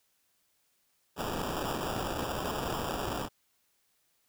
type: noise with sample-and-hold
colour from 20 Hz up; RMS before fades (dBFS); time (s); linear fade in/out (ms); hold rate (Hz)
violet; -34; 1.16-3.29; 50; 2100
effects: white hiss -73 dBFS RMS until 4.28 s